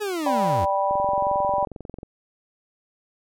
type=linear sweep; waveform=40% pulse; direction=down; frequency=431.8 to 69.3 Hz; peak=-24 dBFS; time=0-0.66 s; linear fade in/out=20 ms
type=chord; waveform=sine; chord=G major; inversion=second; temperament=just; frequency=588 / 784 / 980 Hz; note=D5 / G5 / B5; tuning=+2 / 0 / -14 cents; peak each=-24 dBFS; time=0.26-1.65 s; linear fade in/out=2 ms
type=click train; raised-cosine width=2 ms; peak=-23 dBFS; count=26; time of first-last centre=0.91-2.031 s; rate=22.3 Hz
effects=none